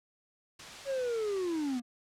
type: noise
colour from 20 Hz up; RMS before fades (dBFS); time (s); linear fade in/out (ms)
white; -45; 0.59-1.8; 5
type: linear sweep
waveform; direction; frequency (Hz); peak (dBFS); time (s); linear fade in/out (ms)
triangle; down; 560 to 233.1; -28; 0.85-1.82; 50
effects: low-pass 6000 Hz 12 dB/octave